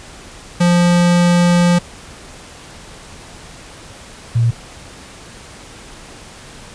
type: tone pair in turn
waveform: square / sine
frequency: 174.9 / 116.73 Hz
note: F3 / A#2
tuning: +3 / +3 cents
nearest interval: perfect fifth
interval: 700 cents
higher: first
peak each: -10 dBFS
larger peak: neither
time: 0.6-1.79 / 4.35-4.51 s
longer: first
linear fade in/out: 10 ms
effects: pink hiss -37 dBFS RMS until 6.74 s + resampled to 22050 Hz